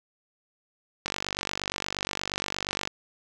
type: click train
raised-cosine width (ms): 0.2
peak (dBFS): -11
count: 89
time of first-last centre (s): 1.06-2.874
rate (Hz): 48.5
effects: none